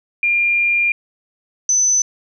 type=tone pair in turn; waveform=sine; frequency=2400 / 6048 Hz; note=D7 / F#8; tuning=+37 / +37 cents; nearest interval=octave + major third; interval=1600 cents; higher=second; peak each=-13 / -12 dBFS; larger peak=second; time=0.23-0.92 / 1.69-2.02 s; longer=first; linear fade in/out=2 ms; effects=none